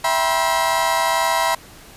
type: chord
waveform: 35% pulse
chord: C major seventh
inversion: first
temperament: equal with one note detuned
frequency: 659.3 / 784 / 964.1 / 1046.5 Hz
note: E5 / G5 / B5 / C6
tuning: 0 / 0 / -42 / 0 cents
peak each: -21 / -23 / -18 / -22 dBFS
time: 0.04-1.55 s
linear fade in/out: 5 ms
effects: pink hiss -43 dBFS RMS until 1.96 s + resampled to 32000 Hz